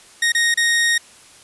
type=tone with dropouts; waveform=sawtooth; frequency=1864.7 Hz; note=A#6; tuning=in tune; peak=-11 dBFS; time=0.22-0.98 s; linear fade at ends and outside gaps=5 ms; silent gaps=0.321-0.348 / 0.542-0.573 s; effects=white hiss -46 dBFS RMS until 1.43 s + resampled to 24000 Hz